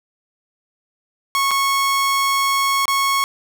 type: tone with dropouts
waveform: sawtooth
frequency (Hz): 1100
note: C#6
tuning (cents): -14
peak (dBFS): -12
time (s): 1.35-3.24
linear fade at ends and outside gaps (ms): 0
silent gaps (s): 1.509-1.514 / 2.855-2.88
effects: none